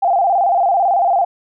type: tone with vibrato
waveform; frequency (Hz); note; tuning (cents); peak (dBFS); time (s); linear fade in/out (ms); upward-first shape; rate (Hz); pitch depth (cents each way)
sine; 740; F#5; 0; -11; 0.02-1.25; 10; square; 18; 110
effects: none